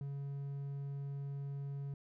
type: tone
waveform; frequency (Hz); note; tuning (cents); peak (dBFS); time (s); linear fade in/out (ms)
triangle; 140; C#3; +18; -37; 0.01-1.94; 2
effects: none